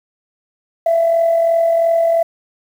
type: tone with amplitude modulation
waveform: sine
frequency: 667 Hz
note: E5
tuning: 20 cents sharp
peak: -8 dBFS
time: 0.86-2.23 s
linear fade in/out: 5 ms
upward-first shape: sine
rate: 42.9 Hz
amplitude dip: 45%
effects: tanh soft clip ceiling -6 dBFS + 7-bit

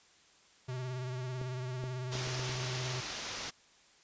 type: tone with vibrato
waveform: square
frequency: 127.2 Hz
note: C3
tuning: 48 cents flat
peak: -37 dBFS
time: 0.68-3.01 s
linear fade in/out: 10 ms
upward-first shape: triangle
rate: 18 Hz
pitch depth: 51 cents each way
type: clicks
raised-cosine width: 2 ms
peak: -30 dBFS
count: 6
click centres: 1.414 / 1.839 / 2.153 / 2.273 / 2.395 / 2.494 s
type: low-pass noise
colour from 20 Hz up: white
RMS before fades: -41 dBFS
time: 2.11-3.51 s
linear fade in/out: 20 ms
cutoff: 6500 Hz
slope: 48 dB/octave
effects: white hiss -63 dBFS RMS until 4.03 s + resampled to 16000 Hz

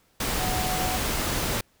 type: tone in noise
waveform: sine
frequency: 740 Hz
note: F#5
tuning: in tune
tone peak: -30 dBFS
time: 0.39-0.97 s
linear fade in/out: 5 ms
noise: pink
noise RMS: -27 dBFS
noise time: 0.2-1.61 s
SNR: -6 dB
effects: pink hiss -64 dBFS RMS until 1.8 s

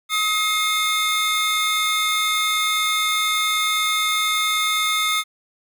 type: tone cluster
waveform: 45% pulse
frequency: 1269 / 2138 / 3585 Hz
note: D#6 / C7 / A7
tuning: +34 / +37 / +32 cents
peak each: -23 dBFS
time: 0.09-5.24 s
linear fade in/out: 50 ms
effects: none

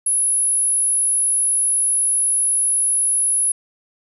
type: tone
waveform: sine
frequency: 10548 Hz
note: E9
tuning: in tune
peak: -15 dBFS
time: 0.06-3.52 s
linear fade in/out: 5 ms
effects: none

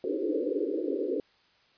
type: band-pass noise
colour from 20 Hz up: pink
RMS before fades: -30 dBFS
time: 0.04-1.2 s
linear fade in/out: 2 ms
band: 280 to 520 Hz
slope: 96 dB/octave
effects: white hiss -64 dBFS RMS until 1.77 s + resampled to 11025 Hz

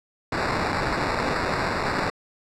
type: noise with sample-and-hold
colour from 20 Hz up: blue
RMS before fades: -25 dBFS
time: 0.32-2.1 s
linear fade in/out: 2 ms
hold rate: 3150 Hz
effects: low-pass 5000 Hz 12 dB/octave

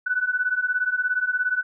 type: beating tone pair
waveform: sine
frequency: 1480 / 1497 Hz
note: F#6 / F#6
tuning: 0 / +20 cents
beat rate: 17 Hz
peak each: -25 / -23 dBFS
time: 0.06-1.63 s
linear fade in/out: 10 ms
effects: none

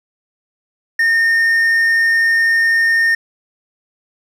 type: tone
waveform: triangle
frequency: 1828 Hz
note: A#6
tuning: 34 cents flat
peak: -9 dBFS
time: 0.99-3.15 s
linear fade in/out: 5 ms
effects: none

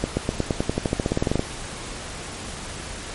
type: accelerating click train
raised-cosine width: 2 ms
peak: -7 dBFS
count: 19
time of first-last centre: 0.04-1.394 s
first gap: 130 ms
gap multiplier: 0.93
effects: pink hiss -34 dBFS RMS until 3.14 s + MP3 48 kbps

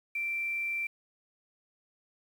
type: tone with quantisation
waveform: sine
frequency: 2349 Hz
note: D7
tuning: in tune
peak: -30 dBFS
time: 0.15-0.87 s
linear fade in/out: 5 ms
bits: 9
effects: none

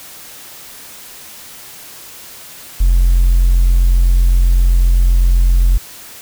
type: tone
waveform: triangle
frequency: 43.89 Hz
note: F1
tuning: 9 cents sharp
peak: -4 dBFS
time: 2.8-5.78 s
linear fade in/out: 10 ms
effects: tanh soft clip ceiling -3 dBFS + white hiss -35 dBFS RMS until 6.21 s

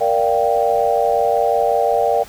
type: chord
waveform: sine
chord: G minor seventh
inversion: first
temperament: equal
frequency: 466.2 / 587.3 / 698.5 / 784 Hz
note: Bb4 / D5 / F5 / G5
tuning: 0 / 0 / 0 / 0 cents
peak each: -19 dBFS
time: 0-2.24 s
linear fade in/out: 20 ms
effects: pink hiss -40 dBFS RMS until 2.28 s

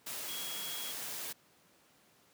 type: tone in noise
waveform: sine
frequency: 3310 Hz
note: G#7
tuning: 6 cents flat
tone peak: -43 dBFS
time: 0.28-0.92 s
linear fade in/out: 10 ms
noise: white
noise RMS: -41 dBFS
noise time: 0.06-1.33 s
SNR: -5 dB
effects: pink hiss -66 dBFS RMS until 2.33 s + high-pass 150 Hz 12 dB/octave

